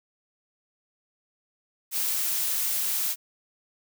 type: noise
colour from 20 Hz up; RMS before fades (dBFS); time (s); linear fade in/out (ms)
blue; -27; 1.91-3.16; 50
effects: none